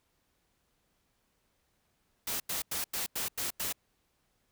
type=noise bursts; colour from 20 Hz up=white; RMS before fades=-34 dBFS; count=7; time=2.27-3.726 s; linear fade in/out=5 ms; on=130 ms; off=91 ms; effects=pink hiss -75 dBFS RMS until 4.51 s